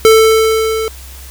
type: tone with level ramp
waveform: square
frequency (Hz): 442.5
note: A4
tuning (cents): +10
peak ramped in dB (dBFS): -3 to -16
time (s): 0.05-0.88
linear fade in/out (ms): 0
effects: added 65 Hz sine -31 dBFS peak until 1.3 s + white hiss -36 dBFS RMS until 1.3 s